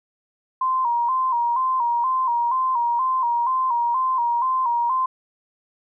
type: tone with vibrato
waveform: sine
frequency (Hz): 991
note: B5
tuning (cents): +6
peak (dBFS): -18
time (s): 0.61-5.06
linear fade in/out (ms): 5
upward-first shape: square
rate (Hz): 2.1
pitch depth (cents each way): 80
effects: none